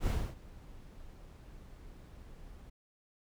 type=noise with ADSR envelope; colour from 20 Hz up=brown; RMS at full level=-29 dBFS; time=0-2.7 s; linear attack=63 ms; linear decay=280 ms; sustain=-22 dB; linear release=9 ms; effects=none